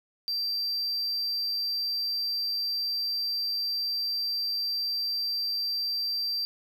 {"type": "tone", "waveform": "triangle", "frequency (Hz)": 4699, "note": "D8", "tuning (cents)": 0, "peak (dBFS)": -26, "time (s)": [0.28, 6.45], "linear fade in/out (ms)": 0, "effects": []}